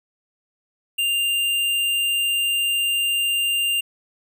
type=tone with tanh clipping; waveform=sine; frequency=2794 Hz; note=F7; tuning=in tune; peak=-20 dBFS; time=0.98-3.81 s; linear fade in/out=10 ms; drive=18 dB; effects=none